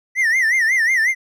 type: tone with vibrato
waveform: triangle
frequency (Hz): 1935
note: B6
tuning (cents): -36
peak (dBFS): -12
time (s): 0.15-1.15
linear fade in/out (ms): 50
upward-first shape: sine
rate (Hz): 5.5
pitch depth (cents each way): 160
effects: none